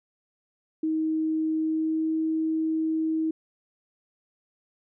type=tone with pitch glide; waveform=sine; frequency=315.9 to 318.5 Hz; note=D#4 to D#4; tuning=+26 to +41 cents; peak=-23 dBFS; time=0.83-3.31 s; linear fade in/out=5 ms; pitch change=+15 cents; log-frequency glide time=1.58-2.14 s; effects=none